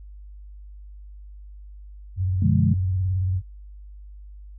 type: tone with vibrato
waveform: sine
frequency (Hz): 93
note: F#2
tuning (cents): +9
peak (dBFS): -20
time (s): 2.16-3.42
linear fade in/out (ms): 50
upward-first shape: square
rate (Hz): 18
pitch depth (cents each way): 59
type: chord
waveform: sine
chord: B diminished seventh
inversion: none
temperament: equal with one note detuned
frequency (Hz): 123.47 / 146.83 / 174.61 / 211.4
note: B2 / D3 / F3 / Ab3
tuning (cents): 0 / 0 / 0 / +31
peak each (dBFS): -23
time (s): 2.42-2.74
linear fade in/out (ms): 5
effects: added 50 Hz sine -39 dBFS peak until 4.58 s